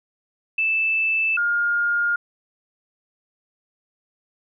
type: tone pair in turn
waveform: sine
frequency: 2637 / 1416 Hz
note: E7 / F6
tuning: 0 / +23 cents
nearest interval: major seventh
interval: 1077 cents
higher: first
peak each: -18 dBFS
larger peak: neither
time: 0.58-1.37 / 1.37-2.16 s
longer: neither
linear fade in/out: 5 ms
effects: none